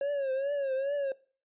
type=tone with vibrato; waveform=triangle; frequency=550 Hz; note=C#5; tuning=14 cents flat; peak=-26 dBFS; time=0.01-1.12 s; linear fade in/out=2 ms; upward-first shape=triangle; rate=2.4 Hz; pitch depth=100 cents each way; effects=noise-tail reverb RT60 0.4 s tail -21 dB re dry + resampled to 8000 Hz